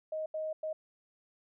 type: tone bursts at uneven times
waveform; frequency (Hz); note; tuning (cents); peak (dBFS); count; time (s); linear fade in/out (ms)
sine; 626; D#5; +10; -33; 3; 0.12-0.26 / 0.34-0.53 / 0.63-0.73; 5
effects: none